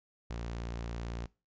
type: tone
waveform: sawtooth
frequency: 58 Hz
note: A#1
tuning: 8 cents flat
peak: -33 dBFS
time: 0.3-1.26 s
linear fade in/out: 5 ms
effects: noise-tail reverb RT60 0.3 s tail -22 dB re dry + resampled to 16000 Hz